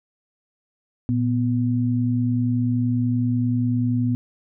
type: tone pair together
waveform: sine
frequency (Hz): 116.54 / 246.9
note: A#2 / B3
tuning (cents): 0 / 0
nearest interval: octave + minor second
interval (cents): 1300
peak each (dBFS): -21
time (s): 1.09-4.15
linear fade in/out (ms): 0
effects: none